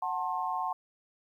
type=chord; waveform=sine; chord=F# diminished; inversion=none; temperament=just; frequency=740 / 888 / 1065.6 Hz; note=F#5 / A5 / C6; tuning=0 / +16 / +31 cents; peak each=-34 dBFS; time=0.02-0.73 s; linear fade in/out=5 ms; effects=11-bit